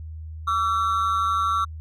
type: ring-modulated tone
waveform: triangle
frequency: 1244.5 Hz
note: D#6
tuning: in tune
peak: -15 dBFS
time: 0.47-1.65 s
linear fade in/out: 10 ms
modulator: 99.5 Hz
effects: added 79 Hz sine -33 dBFS peak until 1.8 s